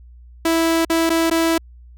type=tone with dropouts; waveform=sawtooth; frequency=328.9 Hz; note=E4; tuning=4 cents flat; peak=-11 dBFS; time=0.45-1.58 s; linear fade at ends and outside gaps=5 ms; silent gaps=0.85-0.898 / 1.095-1.101 / 1.3-1.311 s; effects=added 60 Hz sine -40 dBFS peak until 1.97 s